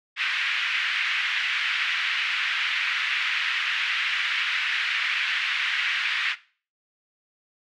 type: band-pass noise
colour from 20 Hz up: white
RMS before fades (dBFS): -26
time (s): 0.16-6.36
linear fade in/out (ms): 50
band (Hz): 1600 to 2800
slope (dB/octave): 24
effects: noise-tail reverb RT60 0.4 s tail -18 dB re dry